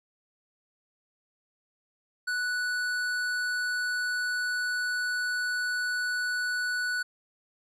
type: tone with hard clipping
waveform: triangle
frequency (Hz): 1480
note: F#6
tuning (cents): 0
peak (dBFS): -29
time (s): 2.27-7.03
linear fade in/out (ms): 10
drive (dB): 15
effects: none